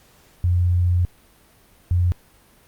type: tone pair in turn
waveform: sine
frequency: 88.5 / 88.5 Hz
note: F2 / F2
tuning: +23 / +23 cents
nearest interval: unison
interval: 0 cents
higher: neither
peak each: -15 dBFS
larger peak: neither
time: 0.44-1.05 / 1.91-2.12 s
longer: first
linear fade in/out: 0 ms
effects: pink hiss -54 dBFS RMS until 2.67 s + Opus 48 kbps